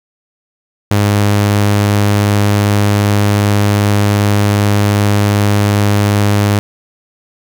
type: tone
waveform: sawtooth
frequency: 102.6 Hz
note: G#2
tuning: 21 cents flat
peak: -5 dBFS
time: 0.91-6.59 s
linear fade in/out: 0 ms
effects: 7-bit